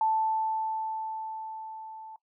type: tone with level ramp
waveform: sine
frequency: 880 Hz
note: A5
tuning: in tune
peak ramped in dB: -22 to -42 dBFS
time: 0.01-2.16 s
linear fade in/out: 2 ms
effects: noise-tail reverb RT60 0.1 s tail -18 dB re dry